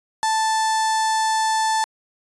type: tone with notch filter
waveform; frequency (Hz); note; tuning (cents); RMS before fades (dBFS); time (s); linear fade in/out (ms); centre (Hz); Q
sawtooth; 880; A5; 0; -20; 0.23-1.84; 0; 2500; 1.1
effects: resampled to 22050 Hz